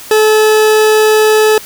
40% pulse tone, 431.5 Hz, A4, 34 cents flat, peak -5 dBFS, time 0.11-1.58 s, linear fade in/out 2 ms, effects white hiss -31 dBFS RMS until 1.65 s

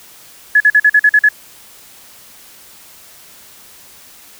sine tone bursts, 1701 Hz, G#6, 41 cents sharp, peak -5 dBFS, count 8, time 0.55-1.289 s, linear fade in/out 5 ms, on 53 ms, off 45 ms, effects white hiss -41 dBFS RMS until 4.39 s

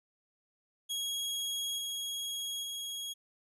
sawtooth tone with level steps, 3306 Hz, G#7, 9 cents flat, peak -30 / -32 / -34 dBFS, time 0.89-3.14 s, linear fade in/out 20 ms, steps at 1.78 / 2.63 s, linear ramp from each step 5 ms, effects resampled to 32000 Hz

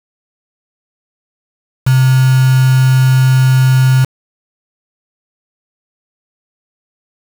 sine tone with quantisation, 130.2 Hz, C3, 8 cents flat, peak -6 dBFS, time 1.86-4.05 s, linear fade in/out 10 ms, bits 3, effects none

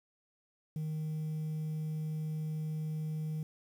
sine tone, 155.56 Hz, D#3, in tune, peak -31 dBFS, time 0.76-3.43 s, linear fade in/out 2 ms, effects tanh soft clip ceiling -33 dBFS + 10-bit

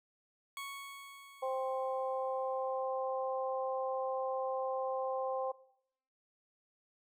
20% pulse tone with exponential decay, 1108.7 Hz, C#6, in tune, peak -35 dBFS, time 0.57-2.83 s, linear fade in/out 1 ms, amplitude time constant 490 ms
harmonic tone, 262.2 Hz, C4, 4 cents sharp, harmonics 2 / 3 / 4, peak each -35 / -39 / -41 dBFS, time 1.42-5.52 s, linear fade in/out 10 ms
effects noise-tail reverb RT60 0.7 s tail -20 dB re dry

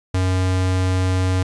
square tone, 92.7 Hz, F#2, 4 cents sharp, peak -17 dBFS, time 0.14-1.43 s, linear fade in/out 5 ms, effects resampled to 22050 Hz + 9-bit

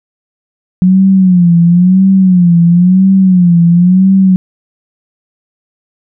sine tone with vibrato, 180.7 Hz, F#3, 41 cents flat, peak -3 dBFS, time 0.82-4.36 s, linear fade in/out 0 ms, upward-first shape sine, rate 0.98 Hz, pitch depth 110 cents each way, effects none

